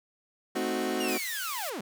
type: chord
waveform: 30% pulse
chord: A diminished seventh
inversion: none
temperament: equal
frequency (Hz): 220 / 261.6 / 311.1 / 370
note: A3 / C4 / Eb4 / Gb4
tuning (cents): 0 / 0 / 0 / 0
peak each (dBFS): -33 / -31 / -33 / -29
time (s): 0.55-1.18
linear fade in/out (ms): 10
type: linear sweep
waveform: sawtooth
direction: down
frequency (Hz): 2900 to 164.81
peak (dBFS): -30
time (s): 1-1.81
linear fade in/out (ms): 5
type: high-pass noise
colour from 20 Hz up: white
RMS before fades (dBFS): -38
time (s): 1.08-1.7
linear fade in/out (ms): 5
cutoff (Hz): 1600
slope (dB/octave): 12
effects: none